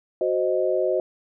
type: chord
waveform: sine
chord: C diminished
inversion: second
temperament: equal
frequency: 370 / 523.3 / 622.3 Hz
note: Gb4 / C5 / Eb5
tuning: 0 / 0 / 0 cents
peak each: -24 dBFS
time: 0.21-1 s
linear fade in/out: 2 ms
effects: none